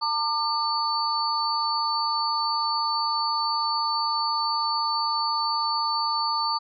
sine tone cluster, 907 / 1197 / 4498 Hz, A#5 / D6 / C#8, -48 / +33 / +24 cents, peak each -27 dBFS, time 0.01-6.59 s, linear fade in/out 20 ms, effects none

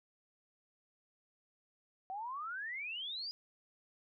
sine exponential sweep, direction up, 740 to 4978 Hz, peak -39 dBFS, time 2.1-3.31 s, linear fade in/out 0 ms, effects none

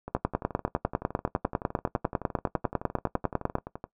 two click trains, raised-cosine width 1 ms, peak -22 / -10 dBFS, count 45 / 35, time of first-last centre 0.08-3.841 / 0.15-3.553 s, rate 11.7 / 9.99 Hz, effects noise-tail reverb RT60 0.1 s tail -17 dB re dry

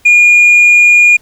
sine tone with tanh clipping, 2430 Hz, D#7, 42 cents flat, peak -3 dBFS, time 0.05-1.17 s, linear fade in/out 10 ms, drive 1 dB, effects pink hiss -48 dBFS RMS until 1.21 s

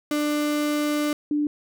35% pulse / sine tone pair in turn, 296.8 / 295.6 Hz, D4 / D4, +18 / +11 cents, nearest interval unison, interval 7 cents, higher first, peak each -20 dBFS, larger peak neither, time 0.11-1.13 / 1.31-1.47 s, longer first, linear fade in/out 2 ms, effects none

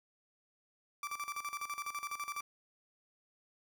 30% pulse tone with tremolo, 1168 Hz, D6, 10 cents flat, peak -34 dBFS, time 1.03-2.41 s, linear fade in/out 2 ms, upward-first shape square, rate 12 Hz, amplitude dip 75%, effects none

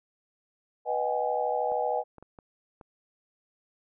sine chord, G# minor seventh, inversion first, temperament equal with one note detuned, 493.9 / 622.3 / 757.7 / 830.6 Hz, B4 / D#5 / F#5 / G#5, 0 / 0 / +41 / 0 cents, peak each -31 dBFS, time 0.85-2.04 s, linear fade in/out 50 ms
clicks, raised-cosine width 1 ms, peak -33 dBFS, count 5, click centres 1.719 / 2.183 / 2.226 / 2.388 / 2.812 s
effects none

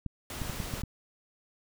clicks, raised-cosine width 5 ms, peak -22 dBFS, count 6, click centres 0.063 / 0.417 / 0.497 / 0.602 / 0.738 / 0.836 s
pink noise, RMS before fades -39 dBFS, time 0.3-0.82 s, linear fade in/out 2 ms
effects none

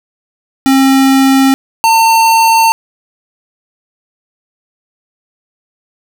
square tone pair in turn, 268.5 / 903.1 Hz, C4 / A5, +45 / +45 cents, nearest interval octave + major sixth, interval 2100 cents, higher second, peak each -6 dBFS, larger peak neither, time 0.66-1.54 / 1.84-2.72 s, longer neither, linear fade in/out 0 ms, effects none

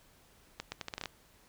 accelerating click train, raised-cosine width 0.2 ms, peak -20 dBFS, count 9, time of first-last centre 0.6-1.057 s, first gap 120 ms, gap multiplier 0.77, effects pink hiss -63 dBFS RMS until 1.48 s

